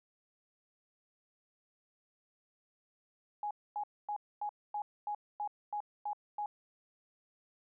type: tone bursts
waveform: sine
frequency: 832 Hz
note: G#5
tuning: 3 cents sharp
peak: -34 dBFS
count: 10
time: 3.43-6.46 s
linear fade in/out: 2 ms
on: 78 ms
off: 250 ms
effects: none